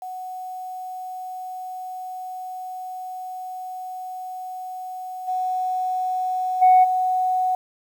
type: tone with level steps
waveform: sine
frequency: 740 Hz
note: F#5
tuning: in tune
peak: -30 / -21 / -9 / -18 dBFS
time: 0.02-7.55 s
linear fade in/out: 2 ms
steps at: 5.27 / 6.61 / 6.83 s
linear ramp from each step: 20 ms
effects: tanh soft clip ceiling -7 dBFS + 8-bit